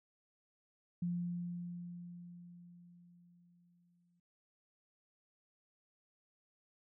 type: tone with exponential decay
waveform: sine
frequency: 174.61 Hz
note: F3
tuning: in tune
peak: -33 dBFS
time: 1.02-4.2 s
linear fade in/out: 5 ms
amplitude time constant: 690 ms
effects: none